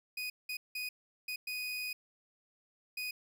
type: tone bursts at uneven times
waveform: 30% pulse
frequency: 2489 Hz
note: D#7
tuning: in tune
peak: -34 dBFS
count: 6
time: 0.17-0.3 / 0.49-0.57 / 0.75-0.89 / 1.28-1.36 / 1.47-1.93 / 2.97-3.11 s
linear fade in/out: 5 ms
effects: none